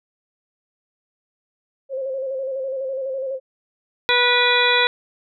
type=tone with vibrato; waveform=sine; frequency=532 Hz; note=C5; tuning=29 cents sharp; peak=-23 dBFS; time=1.89-3.4 s; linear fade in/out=50 ms; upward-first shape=square; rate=12 Hz; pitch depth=40 cents each way
type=harmonic tone; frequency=488.9 Hz; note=B4; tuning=18 cents flat; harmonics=1 / 2 / 3 / 4 / 5 / 7 / 8; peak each=-22 / -22 / -22 / -22 / -22 / -22 / -22 dBFS; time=4.09-4.87 s; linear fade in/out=0 ms
effects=none